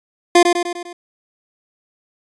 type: tone with echo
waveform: 25% pulse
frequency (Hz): 349.2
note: F4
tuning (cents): 0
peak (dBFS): -3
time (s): 0.35-0.43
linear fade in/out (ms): 5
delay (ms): 100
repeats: 5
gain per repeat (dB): -5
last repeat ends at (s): 0.93
effects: resampled to 22050 Hz